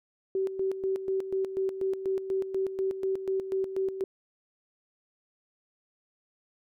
sine tone with tremolo, 383.3 Hz, G4, 39 cents flat, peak -25 dBFS, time 0.35-4.04 s, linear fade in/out 2 ms, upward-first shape square, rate 4.1 Hz, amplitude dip 65%, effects none

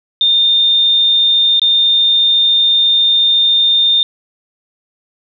sine tone with dropouts, 3627 Hz, A#7, 48 cents flat, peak -8 dBFS, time 0.21-4.03 s, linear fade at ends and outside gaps 1 ms, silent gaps 1.596-1.617 s, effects none

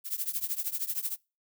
violet noise with tremolo, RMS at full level -29 dBFS, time 0.04-1.17 s, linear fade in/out 50 ms, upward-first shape triangle, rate 13 Hz, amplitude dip 95%, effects noise-tail reverb RT60 0.3 s tail -26 dB re dry

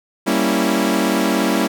sawtooth chord, G diminished seventh, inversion none, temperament equal, 196 / 233.1 / 277.2 / 329.6 Hz, G3 / Bb3 / Db4 / Fb4, 0 / 0 / 0 / 0 cents, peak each -17 dBFS, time 0.26-1.68 s, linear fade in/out 20 ms, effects none

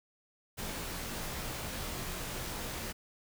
pink noise with comb filter, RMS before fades -39 dBFS, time 0.57-2.93 s, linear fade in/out 20 ms, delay 20 ms, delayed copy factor -0.6, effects none

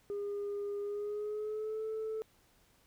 sine tone with pitch glide, 406.8 to 438.5 Hz, G#4 to A4, -36 to -6 cents, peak -33 dBFS, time 0.1-2.22 s, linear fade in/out 0 ms, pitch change +130 cents, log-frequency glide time 0.8-1.84 s, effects tanh soft clip ceiling -33 dBFS + pink hiss -68 dBFS RMS until 2.86 s

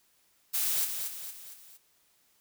blue noise with echo, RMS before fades -29 dBFS, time 0.53-0.86 s, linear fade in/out 20 ms, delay 230 ms, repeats 4, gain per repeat -6 dB, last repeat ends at 1.78 s, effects white hiss -68 dBFS RMS until 2.4 s

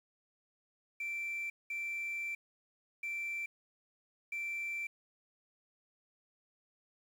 sine tone bursts at uneven times, 2343 Hz, D7, 5 cents flat, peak -34 dBFS, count 4, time 1-1.5 / 1.7-2.35 / 3.03-3.46 / 4.32-4.87 s, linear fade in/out 5 ms, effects tanh soft clip ceiling -34 dBFS + 10-bit

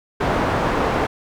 white low-pass noise, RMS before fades -20 dBFS, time 0.2-1.07 s, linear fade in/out 10 ms, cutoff 950 Hz, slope 12 dB/octave, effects none

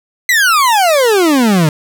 40% pulse exponential sweep, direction down, 2053 to 146.83 Hz, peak -7 dBFS, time 0.29-1.69 s, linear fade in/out 2 ms, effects none

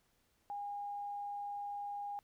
sine tone, 814 Hz, G#5, 35 cents flat, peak -39 dBFS, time 0.5-2.19 s, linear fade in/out 0 ms, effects pink hiss -75 dBFS RMS until 2.23 s

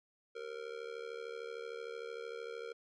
square tone with amplitude modulation, 463.6 Hz, A#4, 10 cents flat, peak -39 dBFS, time 0.35-2.73 s, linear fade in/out 10 ms, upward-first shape sine, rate 73.2 Hz, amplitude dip 85%, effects low-pass 4000 Hz 12 dB/octave

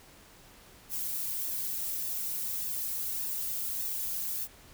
violet noise with flanger, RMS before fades -34 dBFS, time 0.89-4.48 s, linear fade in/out 50 ms, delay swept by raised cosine 1.1 to 2.8 ms, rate 1.7 Hz, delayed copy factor +0.9, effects pink hiss -55 dBFS RMS until 4.73 s

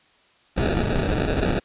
pink noise with sample-and-hold, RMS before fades -22 dBFS, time 0.56-1.6 s, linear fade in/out 20 ms, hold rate 1050 Hz, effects white hiss -58 dBFS RMS until 1.64 s + resampled to 8000 Hz

